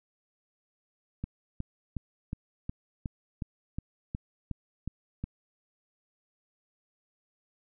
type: click train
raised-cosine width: 5 ms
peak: -21 dBFS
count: 12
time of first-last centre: 1.24-5.24 s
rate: 2.75 Hz
effects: none